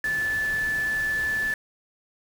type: tone in noise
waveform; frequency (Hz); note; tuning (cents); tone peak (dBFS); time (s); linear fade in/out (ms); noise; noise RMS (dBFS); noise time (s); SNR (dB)
sine; 1743; A6; -17; -23; 0.04-1.54; 2; pink; -39; 0.04-1.54; +13
effects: none